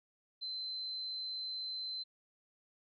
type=tone; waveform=sine; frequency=4074 Hz; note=C8; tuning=47 cents flat; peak=-38 dBFS; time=0.41-2.04 s; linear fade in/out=20 ms; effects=none